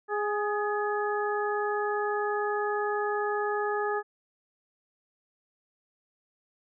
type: harmonic tone with a mistuned harmonic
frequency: 415.3 Hz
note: G#4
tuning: in tune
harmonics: 1 / 2 / 3 / 4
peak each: -29 / -32 / -34 / -35 dBFS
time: 0.08-4.03 s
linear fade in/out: 50 ms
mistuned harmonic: 4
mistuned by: +35 cents
effects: none